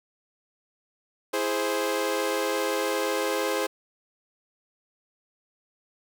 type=chord; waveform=sawtooth; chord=E augmented; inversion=none; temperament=equal; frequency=329.6 / 415.3 / 523.3 Hz; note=E4 / G#4 / B#4; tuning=0 / 0 / 0 cents; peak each=-28 / -25 / -24 dBFS; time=1.33-3.67 s; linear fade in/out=10 ms; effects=none